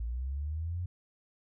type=linear sweep; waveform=sine; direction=up; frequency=55 to 91.1 Hz; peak=-32 dBFS; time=0-0.86 s; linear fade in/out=5 ms; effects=none